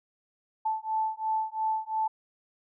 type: beating tone pair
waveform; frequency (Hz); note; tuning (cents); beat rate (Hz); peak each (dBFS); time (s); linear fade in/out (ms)
sine; 875 / 877.9; A5 / A5; -10 / -4; 2.9; -30; 0.65-2.08; 10
effects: none